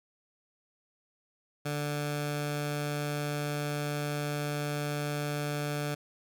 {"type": "tone with notch filter", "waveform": "15% pulse", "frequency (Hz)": 146.83, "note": "D3", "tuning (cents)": 0, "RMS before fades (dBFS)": -33, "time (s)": [1.65, 5.95], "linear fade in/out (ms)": 10, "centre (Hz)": 350, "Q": 1.8, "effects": []}